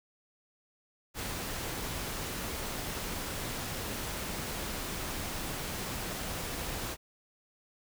pink noise, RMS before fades -37 dBFS, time 1.14-6.97 s, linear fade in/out 50 ms, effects none

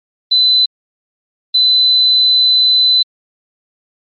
sine tone bursts at uneven times, 4019 Hz, B7, 30 cents sharp, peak -7 dBFS, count 2, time 0.31-0.66 / 1.54-3.03 s, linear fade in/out 10 ms, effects MP3 32 kbps

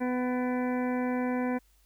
harmonic tone with a mistuned harmonic, 250 Hz, B3, 21 cents sharp, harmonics 1 / 2 / 3 / 4 / 6 / 7 / 8 / 9, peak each -28 / -34 / -38 / -40 / -44 / -45 / -46 / -47 dBFS, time 0-1.59 s, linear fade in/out 20 ms, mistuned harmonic 9, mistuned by +58 cents, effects added 50 Hz sine -62 dBFS peak until 1.85 s + white hiss -68 dBFS RMS until 1.85 s

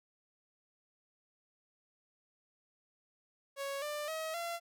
sawtooth tone with pitch steps, 554.4 / 594.2 / 636.8 / 682.5 Hz, C#5 / D5 / D#5 / F5, 0 / +20 / +40 / -40 cents, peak -33 dBFS, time 3.56-4.6 s, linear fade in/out 50 ms, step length 260 ms, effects none

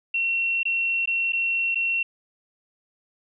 sine tone with dropouts, 2723 Hz, F7, 44 cents flat, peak -21 dBFS, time 0.14-2.03 s, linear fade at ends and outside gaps 5 ms, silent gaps 0.632-0.653 / 1.058-1.074 / 1.323-1.331 / 1.747-1.755 s, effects none

